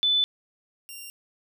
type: tone pair in turn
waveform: sine / 10% pulse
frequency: 3500 / 2778 Hz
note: A7 / F7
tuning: -10 / -10 cents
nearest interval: major third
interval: 400 cents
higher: first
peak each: -19 / -30 dBFS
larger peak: first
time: 0.03-0.24 / 0.89-1.1 s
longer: neither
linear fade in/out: 0 ms
effects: none